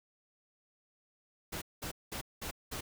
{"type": "noise bursts", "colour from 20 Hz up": "pink", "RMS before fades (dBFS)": -40, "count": 5, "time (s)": [1.52, 2.81], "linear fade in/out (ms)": 10, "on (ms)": 98, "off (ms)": 200, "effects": []}